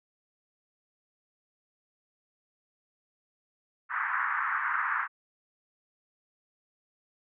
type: band-pass noise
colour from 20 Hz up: white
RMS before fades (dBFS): -30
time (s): 3.89-5.08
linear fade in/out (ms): 50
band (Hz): 1000 to 1800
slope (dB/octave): 48
effects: none